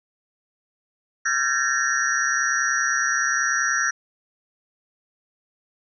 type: tone cluster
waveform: sine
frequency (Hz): 1368 / 1552 / 1693 / 1823 / 5800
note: F6 / G6 / G#6 / A#6 / F#8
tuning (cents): -36 / -18 / +33 / -39 / -35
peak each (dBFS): -26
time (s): 1.25-3.91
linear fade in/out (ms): 10
effects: none